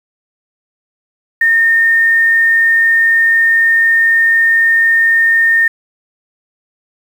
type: tone with quantisation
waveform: sine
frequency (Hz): 1826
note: A#6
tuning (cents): -36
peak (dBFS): -7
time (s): 1.41-5.68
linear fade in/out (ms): 5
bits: 6
effects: none